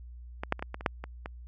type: clicks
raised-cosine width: 0.5 ms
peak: -18 / -10 / -26 / -18 / -21 / -26 / -9 / -23 / -22 dBFS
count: 9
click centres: 0.435 / 0.524 / 0.594 / 0.625 / 0.744 / 0.809 / 0.862 / 1.04 / 1.259 s
effects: added 60 Hz sine -43 dBFS peak until 1.47 s